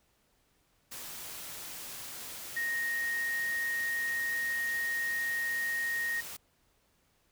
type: tone in noise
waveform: sine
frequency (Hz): 1864.7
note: A#6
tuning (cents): 0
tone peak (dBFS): -30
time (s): 2.56-6.21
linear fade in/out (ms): 10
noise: white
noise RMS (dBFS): -43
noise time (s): 0.91-6.37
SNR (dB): +10
effects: pink hiss -71 dBFS RMS until 7.31 s